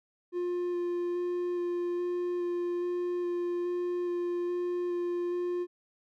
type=tone with vibrato; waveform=triangle; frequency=352.2 Hz; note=F4; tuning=15 cents sharp; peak=-27 dBFS; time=0.32-5.67 s; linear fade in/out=50 ms; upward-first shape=square; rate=1.2 Hz; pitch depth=8 cents each way; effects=none